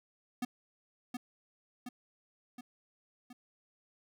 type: tone with echo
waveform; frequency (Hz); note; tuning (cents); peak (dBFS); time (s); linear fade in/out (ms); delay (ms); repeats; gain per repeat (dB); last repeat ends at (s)
square; 246.9; B3; 0; -33; 0.42-0.45; 5; 720; 4; -4; 3.33
effects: none